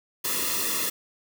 white noise with comb filter, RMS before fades -27 dBFS, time 0.24-0.9 s, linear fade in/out 10 ms, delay 1.3 ms, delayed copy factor -0.95, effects none

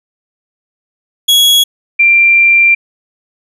40% pulse / sine tone pair in turn, 3336 / 2369 Hz, G#7 / D7, +7 / +14 cents, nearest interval tritone, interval 593 cents, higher first, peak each -4 dBFS, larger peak neither, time 1.28-1.64 / 1.99-2.75 s, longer second, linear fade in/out 10 ms, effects none

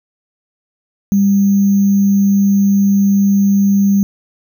sine tone with sample-and-hold, 198.8 Hz, G3, 25 cents sharp, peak -8 dBFS, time 1.12-4.03 s, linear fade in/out 0 ms, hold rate 6300 Hz, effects none

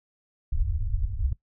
pink low-pass noise, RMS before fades -26 dBFS, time 0.52-1.33 s, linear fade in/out 5 ms, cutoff 100 Hz, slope 48 dB/octave, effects noise-tail reverb RT60 0.1 s tail -19 dB re dry

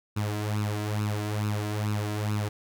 sawtooth tone with flanger, 105.1 Hz, G#2, 21 cents sharp, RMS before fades -29 dBFS, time 0.16-2.49 s, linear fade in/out 10 ms, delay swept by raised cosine 0.75 to 3.05 ms, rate 2.3 Hz, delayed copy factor +0.7, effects none

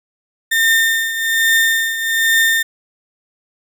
35% pulse tone with tremolo, 1813 Hz, A#6, 49 cents flat, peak -8 dBFS, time 0.51-2.63 s, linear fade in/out 10 ms, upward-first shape triangle, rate 1.2 Hz, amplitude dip 70%, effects none

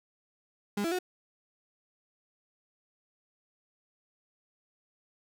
35% pulse tone with pitch steps, 203.8 / 334 / 364.7 Hz, G#3 / E4 / F#4, -32 / +23 / -25 cents, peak -27 dBFS, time 0.77-0.989 s, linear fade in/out 5 ms, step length 73 ms, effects none

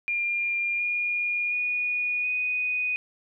sine tone with pitch steps, 2401 / 2429 / 2457 / 2486 Hz, D7 / D#7 / D#7 / D#7, +38 / -42 / -22 / -2 cents, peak -24 dBFS, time 0.08-2.96 s, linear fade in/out 0 ms, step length 720 ms, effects none

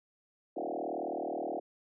sine tone with frequency modulation, 523.3 Hz, C5, in tune, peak -33 dBFS, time 0.56-1.6 s, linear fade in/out 10 ms, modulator 39 Hz, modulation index 6.1, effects none

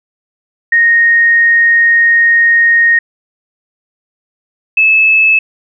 sine tone pair in turn, 1860 / 2606 Hz, A#6 / E7, -4 / -20 cents, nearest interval tritone, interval 584 cents, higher second, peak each -5 dBFS, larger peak neither, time 0.72-2.99 / 4.77-5.39 s, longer first, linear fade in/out 5 ms, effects none

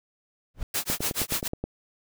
brown noise with exponential growth, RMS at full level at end -24 dBFS, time 0.54-0.63 s, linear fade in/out 2 ms, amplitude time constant 18 ms
white noise with tremolo, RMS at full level -26 dBFS, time 0.74-1.48 s, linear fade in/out 5 ms, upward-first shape sine, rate 7 Hz, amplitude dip 100%
click train, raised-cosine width 2 ms, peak -17 dBFS, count 8, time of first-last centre 0.9-1.64 s, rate 9.46 Hz
effects none

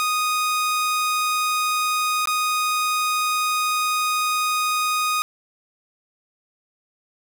sawtooth tone with dropouts, 1242 Hz, D#6, 3 cents flat, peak -16 dBFS, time 0-5.22 s, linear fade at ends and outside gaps 0 ms, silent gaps 2.256-2.273 s, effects none

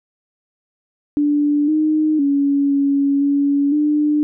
sine tone with pitch steps, 292.7 / 308.8 / 281.5 / 279.8 / 283 / 298.5 Hz, D4 / D#4 / C#4 / C#4 / C#4 / D4, -6 / -13 / +27 / +16 / +36 / +28 cents, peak -13 dBFS, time 1.17-4.23 s, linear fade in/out 0 ms, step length 510 ms, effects none

